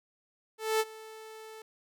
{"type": "tone with ADSR envelope", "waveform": "sawtooth", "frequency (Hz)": 439, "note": "A4", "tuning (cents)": -4, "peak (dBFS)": -20, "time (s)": [0.58, 1.62], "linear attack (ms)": 220, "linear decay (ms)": 41, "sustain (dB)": -21, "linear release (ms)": 3, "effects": []}